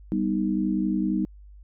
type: chord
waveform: sine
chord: G augmented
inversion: none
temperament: equal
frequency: 196 / 246.9 / 311.1 Hz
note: G3 / B3 / D#4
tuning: 0 / 0 / 0 cents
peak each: -25 / -29 / -26 dBFS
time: 0.12-1.25 s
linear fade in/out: 0 ms
effects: added 50 Hz sine -44 dBFS peak until 1.63 s